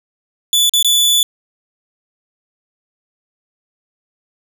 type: tone with dropouts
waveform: sawtooth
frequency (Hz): 3468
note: A7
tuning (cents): -26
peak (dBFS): -7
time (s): 0.53-1.23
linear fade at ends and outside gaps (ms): 1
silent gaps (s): 0.695-0.736 / 0.827-0.846
effects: none